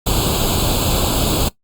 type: noise with comb filter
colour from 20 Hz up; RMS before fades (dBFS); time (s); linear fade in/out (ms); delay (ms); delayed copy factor
pink; -17; 0.06-1.49; 10; 0.26; +1
effects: noise-tail reverb RT60 0.1 s tail -18 dB re dry + Opus 48 kbps